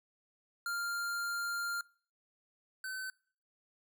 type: tone pair in turn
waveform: square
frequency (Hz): 1396.9 / 1525.6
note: F6 / G6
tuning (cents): 0 / -47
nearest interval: major second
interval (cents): 153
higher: second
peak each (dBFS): -35 / -39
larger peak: first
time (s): 0.66-1.81 / 2.84-3.1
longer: first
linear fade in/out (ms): 2
effects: noise-tail reverb RT60 0.5 s tail -24 dB re dry